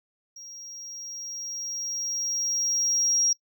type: tone with level ramp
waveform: triangle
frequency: 5630 Hz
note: F8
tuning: 13 cents sharp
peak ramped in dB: -40 to -16 dBFS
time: 0.36-3.33 s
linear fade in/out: 5 ms
effects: noise-tail reverb RT60 0.1 s tail -25 dB re dry + tanh soft clip ceiling -17 dBFS